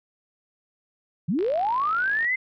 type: linear sweep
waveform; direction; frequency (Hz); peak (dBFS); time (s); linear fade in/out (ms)
sine; up; 140 to 2093; -21; 1.28-2.36; 10
type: click train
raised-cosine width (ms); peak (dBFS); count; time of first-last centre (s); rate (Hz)
0.3; -25; 47; 1.39-2.245; 53.8
effects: none